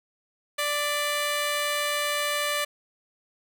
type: tone pair together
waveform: 10% pulse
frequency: 587.3 / 2009 Hz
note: D5 / B6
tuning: 0 / +29 cents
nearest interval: octave + major sixth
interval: 2129 cents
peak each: -17 / -26 dBFS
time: 0.58-2.65 s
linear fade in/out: 10 ms
effects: none